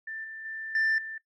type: tone with level steps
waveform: sine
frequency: 1777 Hz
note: A6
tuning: 17 cents sharp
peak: -35 / -39 / -35 / -21 / -36 dBFS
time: 0.07-1.18 s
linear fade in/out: 5 ms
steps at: 0.24 / 0.45 / 0.75 / 0.98 s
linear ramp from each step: 2 ms
effects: noise-tail reverb RT60 0.1 s tail -19 dB re dry + tanh soft clip ceiling -21 dBFS